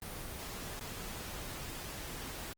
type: noise with dropouts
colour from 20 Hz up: pink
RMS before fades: -43 dBFS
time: 0.02-2.53 s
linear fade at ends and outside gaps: 0 ms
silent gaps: 0.794-0.81 / 1.833-1.837 s
effects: Opus 24 kbps